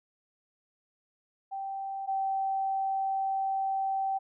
sine tone pair in turn, 780 / 775.1 Hz, G5 / G5, -9 / -20 cents, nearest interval unison, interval 11 cents, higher first, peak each -33 / -27 dBFS, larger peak second, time 1.51-2.07 / 2.07-4.19 s, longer second, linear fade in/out 20 ms, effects none

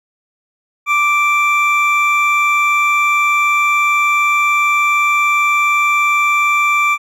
triangle tone pair together, 1174.7 / 2348 Hz, D6 / D7, 0 / -1 cents, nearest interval octave, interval 1199 cents, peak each -12 dBFS, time 0.86-6.98 s, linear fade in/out 50 ms, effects none

